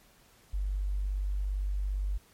sine tone, 48.77 Hz, G1, 8 cents flat, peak -28 dBFS, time 0.53-2.18 s, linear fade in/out 10 ms, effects pink hiss -61 dBFS RMS until 2.33 s + MP3 64 kbps

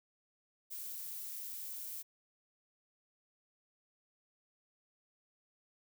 violet noise, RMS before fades -44 dBFS, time 0.7-2.03 s, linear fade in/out 20 ms, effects none

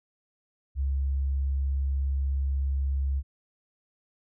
sine tone, 68.3 Hz, C#2, 25 cents flat, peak -24 dBFS, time 0.75-3.23 s, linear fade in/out 50 ms, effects none

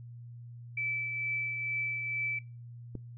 sine tone with tremolo, 2315 Hz, D7, 25 cents flat, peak -29 dBFS, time 0.77-2.39 s, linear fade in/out 5 ms, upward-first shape triangle, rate 2.2 Hz, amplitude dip 40%
click, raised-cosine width 3 ms, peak -26 dBFS, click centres 2.953 s
effects noise-tail reverb RT60 0.3 s tail -23 dB re dry + added 119 Hz sine -44 dBFS peak until 3.17 s

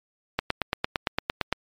click train, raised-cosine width 0.3 ms, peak -7 dBFS, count 11, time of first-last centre 0.39-1.526 s, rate 8.8 Hz, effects MP3 96 kbps

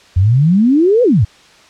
sine exponential two-way sweep, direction up then down, 85.5 to 515 to 85.5 Hz, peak -7 dBFS, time 0.16-1.25 s, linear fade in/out 10 ms, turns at 1.03 s, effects white hiss -44 dBFS RMS until 1.69 s + low-pass 5000 Hz 12 dB/octave

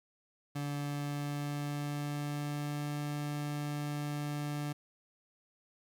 30% pulse tone with pitch glide, 144.3 to 146.82 Hz, D3 to D3, -30 to 0 cents, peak -32 dBFS, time 0.55-4.73 s, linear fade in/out 10 ms, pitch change +30 cents, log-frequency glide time 0.76-2.96 s, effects 12-bit

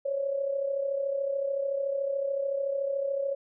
sine tone with amplitude modulation, 553 Hz, C#5, 4 cents flat, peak -24 dBFS, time 0.05-3.35 s, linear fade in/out 10 ms, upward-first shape sine, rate 33.7 Hz, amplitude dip 60%, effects none

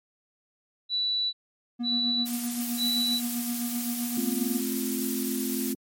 sine tone bursts, 3951 Hz, B7, in tune, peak -24 dBFS, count 3, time 0.89-3.21 s, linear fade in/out 50 ms, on 440 ms, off 500 ms
triangle tone with tremolo, 240.1 Hz, B3, 49 cents flat, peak -25 dBFS, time 1.79-4.61 s, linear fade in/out 20 ms, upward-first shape sine, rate 7.7 Hz, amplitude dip 50%
blue noise, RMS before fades -33 dBFS, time 2.25-5.74 s, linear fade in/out 20 ms
sine chord, F major, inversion first, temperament just, 218.3 / 261.9 / 349.2 Hz, A3 / C4 / F4, -13 / +2 / 0 cents, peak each -32 / -30 / -35 dBFS, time 4.17-5.75 s, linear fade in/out 5 ms
effects MP3 64 kbps

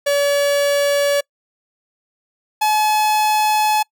45% pulse tone pair in turn, 570 / 854 Hz, C#5 / G#5, +48 / +48 cents, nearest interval perfect fifth, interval 700 cents, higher second, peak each -14 dBFS, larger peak neither, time 0.06-1.21 / 2.61-3.83 s, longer second, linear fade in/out 10 ms, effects noise-tail reverb RT60 0.1 s tail -26 dB re dry

